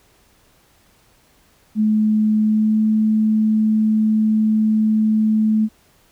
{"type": "tone with pitch glide", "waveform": "sine", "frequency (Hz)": [214.9, 216.9], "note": ["A3", "A3"], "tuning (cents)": [-41, -25], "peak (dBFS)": -13, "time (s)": [1.75, 5.69], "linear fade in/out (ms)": 50, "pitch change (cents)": 16, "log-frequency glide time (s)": [2.42, 2.81], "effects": ["pink hiss -56 dBFS RMS until 6.11 s"]}